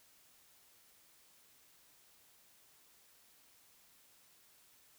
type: silence
effects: white hiss -66 dBFS RMS until 4.98 s